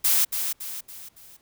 blue noise with echo, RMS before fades -20 dBFS, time 0.04-0.25 s, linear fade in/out 10 ms, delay 280 ms, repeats 4, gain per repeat -7 dB, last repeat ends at 1.37 s, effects pink hiss -63 dBFS RMS until 1.41 s

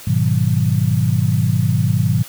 sine chord, G# minor seventh, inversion none, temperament equal, 103.83 / 123.47 / 155.56 / 185 Hz, G#2 / B2 / D#3 / F#3, 0 / 0 / 0 / 0 cents, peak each -18 / -17 / -19 / -22 dBFS, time 0.07-2.23 s, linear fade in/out 5 ms, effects white hiss -37 dBFS RMS until 2.28 s

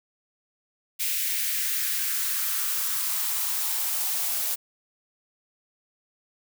blue noise with high-pass filter sweep, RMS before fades -27 dBFS, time 0.99-4.56 s, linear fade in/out 20 ms, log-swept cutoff 2300 to 600 Hz, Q 2.3, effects none

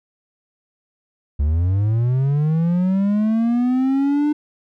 triangle linear sweep, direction up, 68.9 to 300.9 Hz, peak -13 dBFS, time 1.39-4.33 s, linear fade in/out 10 ms, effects none

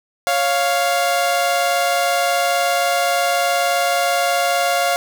sawtooth tone pair together, 555 / 698.5 Hz, C#5 / F5, +2 / 0 cents, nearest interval major third, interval 398 cents, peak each -17 / -13 dBFS, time 0.27-4.96 s, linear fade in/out 0 ms, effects none

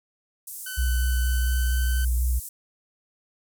pink band-pass noise, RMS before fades -38 dBFS, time 0.47-2.49 s, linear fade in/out 5 ms, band 8200 to 16000 Hz, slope 24 dB/octave
sawtooth tone with pitch glide, 1512 to 1527.8 Hz, F#6 to G6, +37 to -45 cents, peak -30 dBFS, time 0.66-2.05 s, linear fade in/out 5 ms, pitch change +18 cents, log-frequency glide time 1.2-1.81 s
sine tone with vibrato, 61.5 Hz, B1, 7 cents flat, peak -20 dBFS, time 0.77-2.4 s, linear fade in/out 20 ms, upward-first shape square, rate 4.2 Hz, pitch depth 18 cents each way
effects none

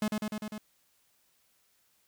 45% pulse tone with echo, 213.1 Hz, G#3, 45 cents sharp, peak -27 dBFS, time 0.02-0.08 s, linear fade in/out 2 ms, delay 100 ms, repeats 5, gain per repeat -2 dB, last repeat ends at 0.58 s, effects white hiss -70 dBFS RMS until 2.07 s

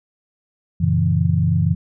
sine chord, F# dominant seventh, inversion none, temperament equal, 92.5 / 116.54 / 138.59 / 164.81 Hz, F#2 / A#2 / C#3 / E3, 0 / 0 / 0 / 0 cents, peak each -19 / -23 / -21 / -18 dBFS, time 0.8-1.75 s, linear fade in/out 10 ms, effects none

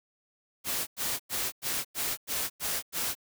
white noise bursts, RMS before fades -31 dBFS, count 8, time 0.64-3.152 s, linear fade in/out 50 ms, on 230 ms, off 96 ms, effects none

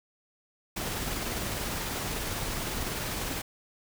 pink noise with tremolo, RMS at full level -32 dBFS, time 0.76-3.42 s, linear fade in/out 10 ms, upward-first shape sine, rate 20 Hz, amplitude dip 25%, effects none

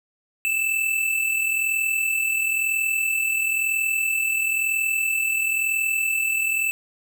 square tone pair together, 2635 / 2676 Hz, E7 / E7, -1 / +25 cents, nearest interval unison, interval 26 cents, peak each -22 / -29 dBFS, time 0.45-6.71 s, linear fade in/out 0 ms, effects none

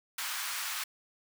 pink high-pass noise, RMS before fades -36 dBFS, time 0.18-0.84 s, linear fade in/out 5 ms, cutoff 1100 Hz, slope 24 dB/octave, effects none

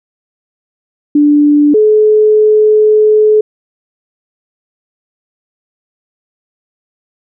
sine tone pair in turn, 293.7 / 427.9 Hz, D4 / A4, 0 / -48 cents, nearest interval perfect fifth, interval 652 cents, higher second, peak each -4 dBFS, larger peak neither, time 1.15-1.74 / 1.74-3.41 s, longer second, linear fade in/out 5 ms, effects none

